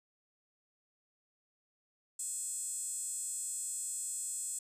5% pulse tone with high-pass filter, 855 Hz, A5, 50 cents flat, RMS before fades -39 dBFS, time 2.19-4.59 s, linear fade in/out 5 ms, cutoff 8000 Hz, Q 8.7, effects none

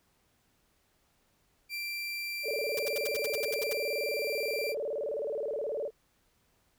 30% pulse tone, 2358 Hz, D7, 6 cents sharp, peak -32 dBFS, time 1.69-4.75 s, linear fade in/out 50 ms
sine tone with vibrato, 505 Hz, B4, 39 cents sharp, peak -31 dBFS, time 2.43-5.91 s, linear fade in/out 50 ms, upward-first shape square, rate 19 Hz, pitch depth 230 cents each way
white noise bursts, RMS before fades -37 dBFS, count 11, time 2.77-3.731 s, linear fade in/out 2 ms, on 21 ms, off 73 ms
effects pink hiss -71 dBFS RMS until 6.78 s

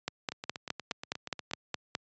two click trains, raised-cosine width 0.2 ms, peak -14 / -21 dBFS, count 10 / 11, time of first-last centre 0.08-1.951 / 0.32-1.512 s, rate 4.81 / 8.39 Hz, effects high-pass 100 Hz 12 dB/octave + resampled to 16000 Hz

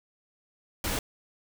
pink noise, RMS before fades -30 dBFS, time 0.84-0.99 s, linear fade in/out 2 ms, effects none

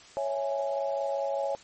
sine chord, C# minor, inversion none, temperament equal, 554.4 / 659.3 / 830.6 Hz, C#5 / E5 / G#5, 0 / 0 / 0 cents, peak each -29 / -34 / -34 dBFS, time 0.17-1.55 s, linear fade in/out 0 ms, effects white hiss -52 dBFS RMS until 1.63 s + MP3 32 kbps

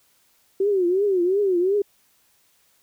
sine tone with vibrato, 378.3 Hz, F#4, 38 cents sharp, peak -17 dBFS, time 0.6-1.82 s, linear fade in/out 5 ms, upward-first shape triangle, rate 2.8 Hz, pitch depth 180 cents each way, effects white hiss -62 dBFS RMS until 2.82 s

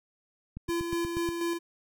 click train, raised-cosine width 5 ms, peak -26 dBFS, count 7, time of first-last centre 0.57-1.289 s, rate 8.34 Hz
square tone with tremolo, 340 Hz, F4, 46 cents flat, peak -28 dBFS, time 0.68-1.59 s, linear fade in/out 20 ms, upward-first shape square, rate 4.1 Hz, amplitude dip 40%
effects none

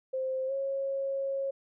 sine tone with pitch glide, 523 to 545.5 Hz, C5 to C#5, -1 to -28 cents, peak -29 dBFS, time 0.13-1.51 s, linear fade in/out 10 ms, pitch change +73 cents, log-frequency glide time 0.47-0.52 s, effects none

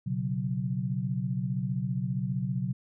sine chord, B suspended second, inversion none, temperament equal, 123.47 / 138.59 / 185 Hz, B2 / C#3 / F#3, 0 / 0 / 0 cents, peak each -32 dBFS, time 0.06-2.73 s, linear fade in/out 10 ms, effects none

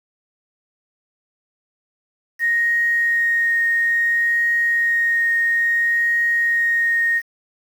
sine tone with vibrato, 1864.7 Hz, A#6, in tune, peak -15 dBFS, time 2.39-7.22 s, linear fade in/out 50 ms, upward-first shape triangle, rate 0.59 Hz, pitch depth 8 cents each way, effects 7-bit

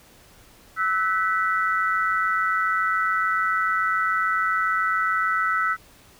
sine tone cluster, 1310 / 1497 / 1968 Hz, E6 / F#6 / B6, -11 / +20 / -7 cents, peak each -22 / -25 / -28 dBFS, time 0.76-5.77 s, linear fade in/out 50 ms, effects pink hiss -52 dBFS RMS until 6.19 s

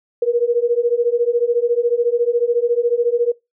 sine beating tone pair, 469.1 / 483.1 Hz, A#4 / B4, +11 / -38 cents, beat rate 14 Hz, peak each -17 dBFS, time 0.22-3.32 s, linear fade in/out 5 ms, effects noise-tail reverb RT60 0.2 s tail -22 dB re dry

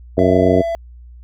harmonic tone, 91.6 Hz, F#2, 17 cents flat, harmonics 1 / 2 / 3 / 4 / 5 / 6 / 7, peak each -20 / -20 / -17 / -18 / -17 / -21 / -19 dBFS, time 0.17-0.62 s, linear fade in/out 10 ms
triangle tone, 669 Hz, E5, 25 cents sharp, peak -16 dBFS, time 0.19-0.75 s, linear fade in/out 0 ms
effects added 60 Hz sine -36 dBFS peak until 1.23 s

